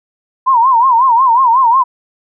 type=tone with vibrato; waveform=sine; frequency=987.8 Hz; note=B5; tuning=in tune; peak=-6 dBFS; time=0.46-1.84 s; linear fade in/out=20 ms; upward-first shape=sine; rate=5.5 Hz; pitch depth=150 cents each way; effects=none